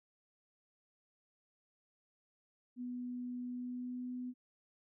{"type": "tone with pitch glide", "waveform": "sine", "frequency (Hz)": [246.9, 249.8], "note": ["B3", "B3"], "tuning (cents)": [0, 20], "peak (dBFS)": -39, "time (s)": [2.76, 4.34], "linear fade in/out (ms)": 50, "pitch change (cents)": 20, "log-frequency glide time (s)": [3.47, 4.16], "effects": []}